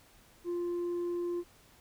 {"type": "tone with tanh clipping", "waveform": "sine", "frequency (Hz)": 348.8, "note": "F4", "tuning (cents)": -2, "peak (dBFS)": -32, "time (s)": [0.44, 1.44], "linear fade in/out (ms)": 50, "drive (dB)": 2, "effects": ["pink hiss -61 dBFS RMS until 1.8 s"]}